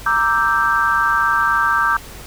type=chord; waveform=sine; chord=E half-diminished seventh; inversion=second; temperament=equal; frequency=932.3 / 1174.7 / 1318.5 / 1568 Hz; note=Bb5 / D6 / E6 / G6; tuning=0 / 0 / 0 / 0 cents; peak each=-22 / -18 / -21 / -17 dBFS; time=0.06-1.97 s; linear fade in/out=5 ms; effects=added 50 Hz sine -38 dBFS peak until 2.26 s + pink hiss -37 dBFS RMS until 2.26 s